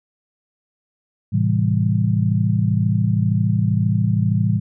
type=chord; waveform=sine; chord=A minor seventh; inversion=none; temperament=just; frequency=110 / 132 / 165 / 198 Hz; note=A2 / C3 / E3 / G3; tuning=0 / +16 / +2 / +18 cents; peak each=-18 / -23 / -21 / -22 dBFS; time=1.32-4.6 s; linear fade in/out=20 ms; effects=none